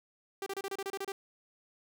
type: tone bursts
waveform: sawtooth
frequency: 392 Hz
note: G4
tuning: in tune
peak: -31 dBFS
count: 10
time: 0.42-1.12 s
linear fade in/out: 2 ms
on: 43 ms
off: 30 ms
effects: none